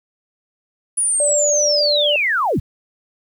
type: linear sweep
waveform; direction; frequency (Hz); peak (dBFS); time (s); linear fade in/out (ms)
sine; down; 9860 to 43.2; -15; 0.97-2.6; 10
type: tone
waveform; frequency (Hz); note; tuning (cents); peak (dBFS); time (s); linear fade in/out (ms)
sine; 588; D5; +2; -17; 1.2-2.16; 2
effects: 8-bit